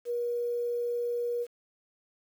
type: tone with quantisation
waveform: sine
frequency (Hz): 479.2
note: A#4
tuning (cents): +48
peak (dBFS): -28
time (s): 0.05-1.47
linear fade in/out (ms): 50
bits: 9
effects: none